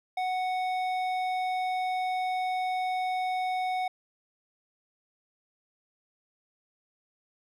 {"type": "tone with hard clipping", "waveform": "sine", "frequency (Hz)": 740, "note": "F#5", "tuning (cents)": 0, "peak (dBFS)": -29, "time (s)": [0.17, 3.88], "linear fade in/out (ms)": 5, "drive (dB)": 10, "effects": []}